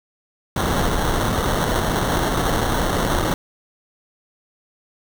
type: noise with sample-and-hold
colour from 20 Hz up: pink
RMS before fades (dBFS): -20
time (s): 0.56-3.34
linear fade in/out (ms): 2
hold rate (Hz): 2450
effects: none